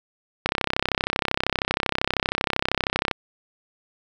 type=click train; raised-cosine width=0.3 ms; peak=-4 dBFS; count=88; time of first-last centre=0.46-3.112 s; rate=32.8 Hz; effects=7-bit